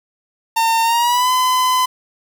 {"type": "tone with pitch glide", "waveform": "45% pulse", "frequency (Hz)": [909, 1014.4], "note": ["A#5", "B5"], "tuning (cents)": [-44, 46], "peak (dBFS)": -13, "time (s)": [0.56, 1.86], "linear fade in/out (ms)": 10, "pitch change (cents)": 190, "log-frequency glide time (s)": [0.83, 1.3], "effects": ["7-bit"]}